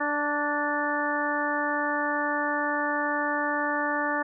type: harmonic tone with a mistuned harmonic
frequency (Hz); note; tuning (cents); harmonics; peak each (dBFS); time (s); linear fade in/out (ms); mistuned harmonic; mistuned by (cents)
293.7; D4; 0; 1 / 2 / 3 / 4 / 5 / 6; -32 / -32 / -31 / -32 / -33 / -30; 0-4.23; 10; 4; -18
effects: none